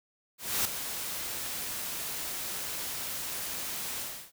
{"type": "noise with ADSR envelope", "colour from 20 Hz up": "white", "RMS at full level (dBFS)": -27, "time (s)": [0.38, 4.32], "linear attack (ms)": 270, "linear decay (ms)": 5, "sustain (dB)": -9, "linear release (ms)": 320, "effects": []}